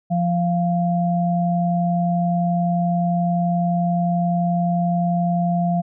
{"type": "tone pair together", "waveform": "sine", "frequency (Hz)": [173.7, 694.8], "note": ["F3", "F5"], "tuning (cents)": [-9, -9], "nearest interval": "2 octaves", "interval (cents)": 2400, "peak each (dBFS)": [-18, -22], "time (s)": [0.1, 5.82], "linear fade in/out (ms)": 20, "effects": []}